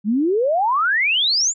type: exponential sweep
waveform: sine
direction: up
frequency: 196 to 7400 Hz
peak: -15 dBFS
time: 0.04-1.54 s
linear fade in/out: 50 ms
effects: none